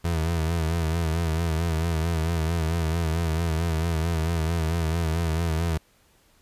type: tone with vibrato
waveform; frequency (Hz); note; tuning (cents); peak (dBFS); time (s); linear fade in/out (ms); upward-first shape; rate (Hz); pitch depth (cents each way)
30% pulse; 82; E2; -9; -20; 0.04-5.78; 10; sine; 4.5; 68
effects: pink hiss -61 dBFS RMS until 6.41 s + resampled to 32000 Hz